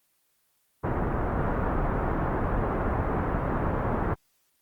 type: low-pass noise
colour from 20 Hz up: pink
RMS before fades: -27 dBFS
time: 0.83-4.15 s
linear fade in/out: 20 ms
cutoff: 1400 Hz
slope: 24 dB/octave
effects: white hiss -70 dBFS RMS until 4.61 s + Opus 24 kbps